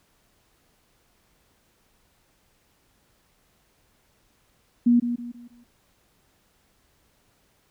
sine tone with echo, 239.6 Hz, A#3, 48 cents sharp, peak -14 dBFS, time 4.86-5 s, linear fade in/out 10 ms, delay 160 ms, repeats 4, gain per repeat -9 dB, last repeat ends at 5.64 s, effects pink hiss -65 dBFS RMS until 7.7 s

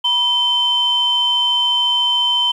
sine tone pair together, 971 / 3083 Hz, B5 / G7, -30 / -29 cents, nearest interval octave + minor sixth, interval 2001 cents, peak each -21 / -13 dBFS, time 0.04-2.52 s, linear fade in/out 10 ms, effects tanh soft clip ceiling -7 dBFS + 8-bit

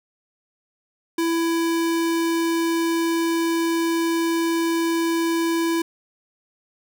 square tone, 332.4 Hz, E4, 15 cents sharp, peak -20 dBFS, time 1.18-5.82 s, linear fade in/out 5 ms, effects none

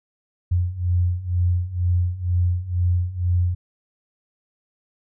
sine beating tone pair, 87.5 / 89.6 Hz, F2 / F2, +4 / +45 cents, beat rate 2.1 Hz, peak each -23 / -20 dBFS, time 0.51-3.55 s, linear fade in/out 10 ms, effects none

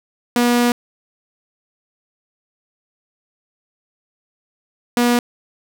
sawtooth tone pair in turn, 241.3 / 241.3 Hz, B3 / B3, -40 / -40 cents, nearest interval unison, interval 0 cents, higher neither, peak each -9 dBFS, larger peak neither, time 0.36-0.72 / 4.97-5.19 s, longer first, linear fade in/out 2 ms, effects none

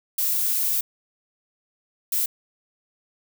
violet noise bursts at uneven times, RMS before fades -23 dBFS, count 2, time 0.18-0.81 / 2.12-2.26 s, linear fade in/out 5 ms, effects none

